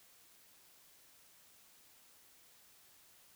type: silence
effects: white hiss -64 dBFS RMS until 3.35 s